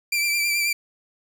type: tone with vibrato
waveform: sawtooth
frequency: 2349 Hz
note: D7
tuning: in tune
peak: -17 dBFS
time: 0.12-0.73 s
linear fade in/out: 5 ms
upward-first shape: triangle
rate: 9.3 Hz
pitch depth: 37 cents each way
effects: none